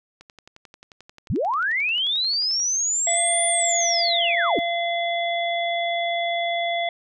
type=click train; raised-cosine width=0.2 ms; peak=-27 dBFS; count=28; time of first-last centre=0.21-2.599 s; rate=11.3 Hz
type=linear two-way sweep; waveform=sine; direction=up then down; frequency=61.74 to 9270 to 236.9 Hz; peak=-20 dBFS; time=1.3-4.59 s; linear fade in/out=0 ms; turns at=3.45 s
type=harmonic tone; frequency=685 Hz; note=F5; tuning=34 cents flat; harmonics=1 / 3 / 5; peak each=-23 / -28 / -30 dBFS; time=3.07-6.89 s; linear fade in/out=2 ms
effects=none